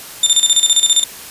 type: tone with tremolo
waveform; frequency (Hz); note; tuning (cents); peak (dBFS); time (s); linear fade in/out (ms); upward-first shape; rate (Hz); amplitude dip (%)
25% pulse; 3600; A7; +39; -4; 0.23-1.04; 5; square; 15; 75
effects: white hiss -33 dBFS RMS until 1.3 s + resampled to 32000 Hz